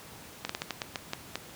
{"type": "slowing click train", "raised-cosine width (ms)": 0.2, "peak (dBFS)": -14, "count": 9, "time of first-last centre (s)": [0.45, 1.356], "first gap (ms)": 44, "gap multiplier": 1.26, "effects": ["pink hiss -48 dBFS RMS until 1.55 s", "high-pass 80 Hz 12 dB/octave"]}